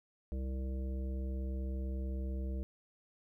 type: harmonic tone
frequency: 65.41 Hz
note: C2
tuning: in tune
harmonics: 1 / 3 / 5 / 7 / 9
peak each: -35 / -45 / -49 / -52 / -54 dBFS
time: 0.32-2.63 s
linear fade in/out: 0 ms
effects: 13-bit